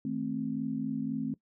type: chord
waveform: sine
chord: A diminished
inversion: second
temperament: just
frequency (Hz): 158.4 / 220 / 264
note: Eb3 / A3 / C4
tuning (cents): +31 / 0 / +16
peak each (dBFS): -39 / -34 / -33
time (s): 0.05-1.34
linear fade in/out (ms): 2
effects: noise-tail reverb RT60 0.1 s tail -20 dB re dry